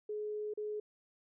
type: tone with dropouts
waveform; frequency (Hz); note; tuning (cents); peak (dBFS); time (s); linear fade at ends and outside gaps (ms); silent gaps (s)
sine; 422.4; G#4; +29; -36; 0.09-0.8; 5; 0.538-0.574
effects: none